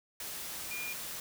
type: tone in noise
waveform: sine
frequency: 2416 Hz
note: D7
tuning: 48 cents sharp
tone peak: -38 dBFS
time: 0.71-0.93 s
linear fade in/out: 2 ms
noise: white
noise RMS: -41 dBFS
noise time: 0.2-1.2 s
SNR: 0 dB
effects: none